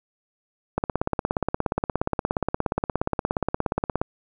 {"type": "click train", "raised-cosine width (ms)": 1, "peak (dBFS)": -8, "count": 56, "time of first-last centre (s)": [0.78, 4.015], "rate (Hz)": 17, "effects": []}